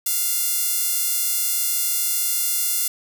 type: tone with high-pass filter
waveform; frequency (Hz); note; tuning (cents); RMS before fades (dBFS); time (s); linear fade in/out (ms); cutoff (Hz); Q
sawtooth; 698.5; F5; 0; -22; 0.06-2.88; 5; 9500; 0.57
effects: 7-bit